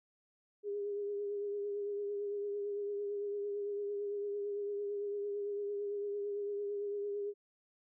sine tone with vibrato, 407.5 Hz, G#4, 33 cents flat, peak -35 dBFS, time 0.63-7.34 s, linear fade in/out 50 ms, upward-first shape triangle, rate 8.9 Hz, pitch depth 32 cents each way, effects none

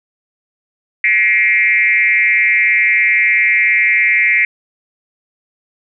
sine tone with frequency modulation, 2127 Hz, C7, 28 cents sharp, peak -9 dBFS, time 1.04-4.45 s, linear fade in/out 2 ms, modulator 209 Hz, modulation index 1.2, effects none

